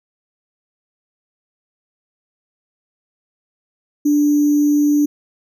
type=tone with sample-and-hold; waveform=sine; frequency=293.7 Hz; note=D4; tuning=in tune; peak=-11 dBFS; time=4.05-5.06 s; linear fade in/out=10 ms; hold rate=6300 Hz; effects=none